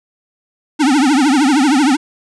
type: tone with vibrato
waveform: square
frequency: 280 Hz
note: C#4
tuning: 18 cents sharp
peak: -10 dBFS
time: 0.79-1.97 s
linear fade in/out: 20 ms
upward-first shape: triangle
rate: 13 Hz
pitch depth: 230 cents each way
effects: resampled to 22050 Hz + 8-bit